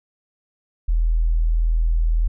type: tone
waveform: sine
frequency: 40.81 Hz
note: E1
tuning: 17 cents flat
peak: -15 dBFS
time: 0.88-2.28 s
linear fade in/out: 10 ms
effects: none